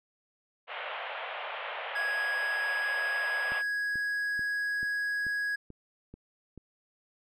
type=band-pass noise; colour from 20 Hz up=pink; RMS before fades=-38 dBFS; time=0.67-3.63 s; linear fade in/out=50 ms; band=530 to 3200 Hz; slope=48 dB/octave
type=tone; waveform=triangle; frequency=1661.2 Hz; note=G#6; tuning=in tune; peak=-27 dBFS; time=1.95-5.56 s; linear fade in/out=10 ms
type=click train; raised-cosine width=3 ms; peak=-33 dBFS; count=8; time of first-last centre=3.52-6.577 s; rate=2.29 Hz
effects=none